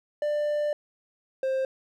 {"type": "tone pair in turn", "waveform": "triangle", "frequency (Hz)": [593, 528.3], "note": ["D5", "C5"], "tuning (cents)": [17, 17], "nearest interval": "major second", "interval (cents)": 200, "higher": "first", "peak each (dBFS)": -22, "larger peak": "neither", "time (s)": [[0.22, 0.73], [1.43, 1.65]], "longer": "first", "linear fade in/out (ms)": 2, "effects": []}